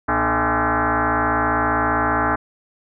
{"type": "tone with frequency modulation", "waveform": "sine", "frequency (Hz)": 246.9, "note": "B3", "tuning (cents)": 0, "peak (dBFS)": -16, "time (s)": [0.08, 2.36], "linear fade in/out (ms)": 10, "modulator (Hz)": 183, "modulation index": 7.8, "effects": []}